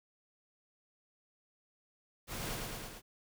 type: noise with echo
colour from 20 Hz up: pink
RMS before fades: -41 dBFS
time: 2.27-2.58 s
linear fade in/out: 50 ms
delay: 110 ms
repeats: 4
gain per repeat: -2 dB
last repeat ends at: 3.02 s
effects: none